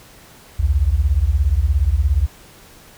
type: beating tone pair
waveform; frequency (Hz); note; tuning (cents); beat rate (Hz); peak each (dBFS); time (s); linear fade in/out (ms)
sine; 61.74 / 78.74; B1 / D#2; 0 / +21; 17; -16; 0.59-2.27; 10
effects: pink hiss -45 dBFS RMS until 2.97 s